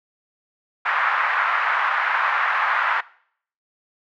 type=band-pass noise; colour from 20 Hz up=white; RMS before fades=-21 dBFS; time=0.85-3.01 s; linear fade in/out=10 ms; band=940 to 1700 Hz; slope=24 dB/octave; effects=noise-tail reverb RT60 0.6 s tail -21 dB re dry